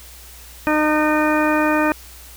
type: harmonic tone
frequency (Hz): 305.2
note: D#4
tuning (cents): -33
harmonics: 1 / 2 / 3 / 4 / 5 / 6 / 8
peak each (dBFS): -18 / -21 / -23 / -24 / -25 / -26 / -27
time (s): 0.67-1.92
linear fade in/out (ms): 0
effects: added 60 Hz sine -42 dBFS peak until 2.36 s + white hiss -42 dBFS RMS until 2.36 s